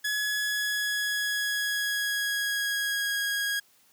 sawtooth tone with pitch glide, 1691 to 1644.8 Hz, G#6 to G#6, +31 to -17 cents, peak -23 dBFS, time 0.04-3.6 s, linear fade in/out 10 ms, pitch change -48 cents, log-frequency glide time 0.22-3.19 s, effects white hiss -62 dBFS RMS until 3.92 s + high-pass 100 Hz 12 dB/octave

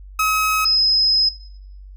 30% pulse / sine tone pair in turn, 1276 / 5091 Hz, D#6 / D#8, +43 / +39 cents, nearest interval 2 octaves, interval 2396 cents, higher second, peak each -13 dBFS, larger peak neither, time 0.19-0.65 / 0.65-1.29 s, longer second, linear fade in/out 5 ms, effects noise-tail reverb RT60 0.7 s tail -18 dB re dry + added 48 Hz sine -36 dBFS peak until 1.96 s

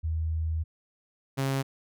sine / sawtooth tone pair in turn, 80.1 / 135.53 Hz, E2 / C#3, -49 / -39 cents, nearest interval major sixth, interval 910 cents, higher second, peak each -26 / -22 dBFS, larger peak second, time 0.03-0.64 / 1.37-1.63 s, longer first, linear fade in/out 20 ms, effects none

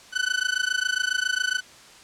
sawtooth tone with amplitude modulation, 1500 Hz, F#6, 23 cents sharp, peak -15 dBFS, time 0.12-1.62 s, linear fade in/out 50 ms, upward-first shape sine, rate 27.3 Hz, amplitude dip 95%, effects white hiss -48 dBFS RMS until 2.03 s + low-pass 7000 Hz 12 dB/octave

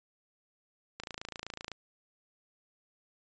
click train, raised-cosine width 0.2 ms, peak -22 dBFS, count 21, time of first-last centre 1-1.717 s, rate 27.9 Hz, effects resampled to 16000 Hz

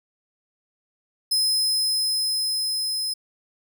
sawtooth tone with level ramp, 5100 Hz, D#8, 42 cents sharp, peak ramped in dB -16 to -22 dBFS, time 1.31-3.14 s, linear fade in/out 10 ms, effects none

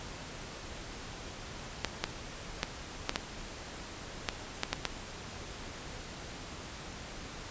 clicks, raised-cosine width 0.2 ms, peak -11 dBFS, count 9, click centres 1.847 / 2.04 / 2.631 / 3.094 / 3.159 / 4.288 / 4.634 / 4.73 / 4.853 s, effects pink hiss -44 dBFS RMS until 7.5 s + resampled to 16000 Hz

